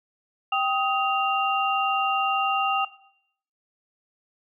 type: tone cluster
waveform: sine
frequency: 782 / 1255 / 2780 Hz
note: G5 / D#6 / F7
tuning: -4 / +15 / -9 cents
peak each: -25 dBFS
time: 0.52-2.85 s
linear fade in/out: 5 ms
effects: noise-tail reverb RT60 0.7 s tail -18 dB re dry